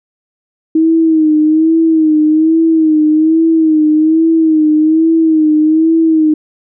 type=tone with vibrato; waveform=sine; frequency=316.1 Hz; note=D#4; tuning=27 cents sharp; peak=-6 dBFS; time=0.75-6.34 s; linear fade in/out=5 ms; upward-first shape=sine; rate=1.2 Hz; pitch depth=58 cents each way; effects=none